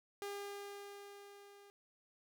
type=tone with level ramp; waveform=sawtooth; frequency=403.3 Hz; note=G4; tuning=49 cents sharp; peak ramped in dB=-37 to -55 dBFS; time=0.22-1.7 s; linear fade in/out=0 ms; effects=none